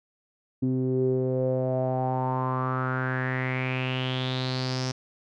sawtooth tone with low-pass filter sweep, 129 Hz, C3, 24 cents flat, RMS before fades -27 dBFS, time 0.62-4.92 s, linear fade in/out 10 ms, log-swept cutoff 290 to 5600 Hz, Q 6.4, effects none

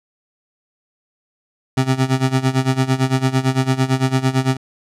25% pulse tone with tremolo, 131.3 Hz, C3, 6 cents sharp, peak -8 dBFS, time 1.77-4.57 s, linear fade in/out 5 ms, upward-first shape sine, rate 8.9 Hz, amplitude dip 85%, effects low-pass 9000 Hz 12 dB/octave

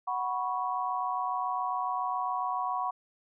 sine chord, F# suspended fourth, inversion none, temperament equal with one note detuned, 740 / 981.5 / 1108.7 Hz, F#5 / B5 / C#6, 0 / -11 / 0 cents, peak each -33 dBFS, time 0.07-2.91 s, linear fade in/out 10 ms, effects none

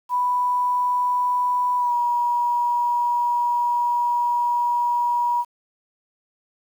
sine tone with pitch glide, 987.8 to 961.3 Hz, B5 to B5, 0 to -47 cents, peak -18 dBFS, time 0.09-5.45 s, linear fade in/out 50 ms, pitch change -47 cents, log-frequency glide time 1.77-1.93 s, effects 8-bit

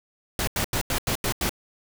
pink noise bursts, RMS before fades -25 dBFS, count 7, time 0.39-1.494 s, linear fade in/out 2 ms, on 84 ms, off 86 ms, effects none

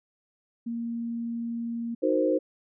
sine tone with vibrato, 233.1 Hz, A#3, in tune, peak -29 dBFS, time 0.66-1.95 s, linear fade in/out 10 ms, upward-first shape sine, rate 20 Hz, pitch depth 9 cents each way
sine chord, C half-diminished seventh, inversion first, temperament equal, 311.1 / 370 / 466.2 / 523.3 Hz, Eb4 / Gb4 / Bb4 / C5, 0 / 0 / 0 / 0 cents, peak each -26 / -29 / -29 / -25 dBFS, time 2.02-2.39 s, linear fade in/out 20 ms
effects none

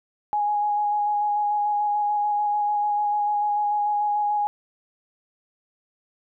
sine tone with vibrato, 830.6 Hz, G#5, in tune, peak -20 dBFS, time 0.33-4.47 s, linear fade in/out 0 ms, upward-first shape square, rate 6.8 Hz, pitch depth 12 cents each way, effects none

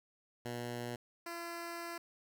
10% pulse tone pair in turn, 120.3 / 340.3 Hz, B2 / F4, -45 / -45 cents, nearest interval octave + tritone, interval 1800 cents, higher second, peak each -31 / -33 dBFS, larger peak first, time 0.45-0.96 / 1.26-1.98 s, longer second, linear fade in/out 5 ms, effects none

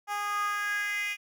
10% pulse tone with high-pass filter sweep, 411.1 Hz, G#4, 18 cents flat, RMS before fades -31 dBFS, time 0.07-1.17 s, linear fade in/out 50 ms, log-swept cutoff 890 to 2400 Hz, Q 5.1, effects none

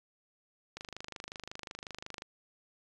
click train, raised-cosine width 0.2 ms, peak -24 dBFS, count 38, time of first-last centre 0.77-2.221 s, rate 25.5 Hz, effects resampled to 24000 Hz

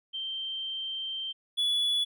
sine / triangle tone pair in turn, 3136 / 3417 Hz, G7 / G#7, 0 / +49 cents, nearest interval minor second, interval 149 cents, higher second, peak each -32 / -23 dBFS, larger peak second, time 0.13-1.33 / 1.57-2.05 s, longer first, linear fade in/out 20 ms, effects none

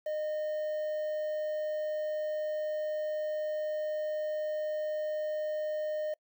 triangle tone with quantisation, 612 Hz, D#5, 29 cents flat, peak -29 dBFS, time 0.06-6.14 s, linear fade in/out 5 ms, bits 9, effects noise-tail reverb RT60 0.1 s tail -26 dB re dry

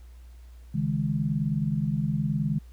sine chord, C# suspended second, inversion none, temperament equal with one note detuned, 138.59 / 157.74 / 207.7 Hz, C#3 / D#3 / G#3, 0 / +24 / 0 cents, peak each -29 / -27 / -29 dBFS, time 0.74-2.59 s, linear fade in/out 10 ms, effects added 60 Hz sine -44 dBFS peak until 2.72 s + pink hiss -63 dBFS RMS until 2.72 s

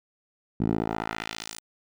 10% pulse tone with band-pass filter sweep, 54.9 Hz, A1, 3 cents flat, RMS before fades -30 dBFS, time 0.6-1.6 s, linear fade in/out 5 ms, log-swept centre 200 to 9900 Hz, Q 1, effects none

